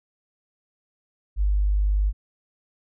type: tone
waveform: sine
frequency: 50.2 Hz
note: G1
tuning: 42 cents sharp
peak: -18 dBFS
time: 1.36-2.13 s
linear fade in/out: 50 ms
effects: none